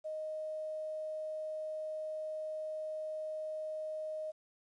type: tone with quantisation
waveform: sine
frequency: 622.3 Hz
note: D#5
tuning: in tune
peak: -37 dBFS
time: 0.04-4.32 s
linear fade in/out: 20 ms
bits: 11
effects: resampled to 22050 Hz